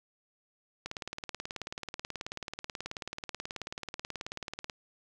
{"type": "click train", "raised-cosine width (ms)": 0.2, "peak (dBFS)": -20, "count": 72, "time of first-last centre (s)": [0.86, 4.698], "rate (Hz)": 18.5, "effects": []}